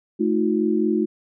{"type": "tone cluster", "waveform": "sine", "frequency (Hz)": [217.8, 315.3, 359.6], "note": ["A3", "D#4", "F#4"], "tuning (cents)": [-17, 23, -49], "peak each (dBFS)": -22, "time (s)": [0.19, 1.06], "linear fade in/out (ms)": 20, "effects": []}